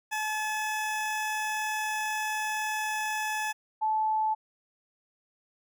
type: tone pair in turn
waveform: 20% pulse / sine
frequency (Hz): 859 / 869.5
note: A5 / A5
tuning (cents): -42 / -21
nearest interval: unison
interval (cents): 21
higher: second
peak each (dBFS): -24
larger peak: neither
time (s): 0.11-3.53 / 3.81-4.35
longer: first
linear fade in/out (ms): 20
effects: none